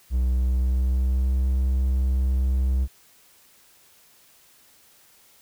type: tone with pitch glide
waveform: triangle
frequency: 62.6 to 64.88 Hz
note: B1 to C2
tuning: +24 to -14 cents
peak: -17 dBFS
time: 0.1-2.88 s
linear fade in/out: 50 ms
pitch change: +62 cents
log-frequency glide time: 0.22-1.48 s
effects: white hiss -56 dBFS RMS until 5.41 s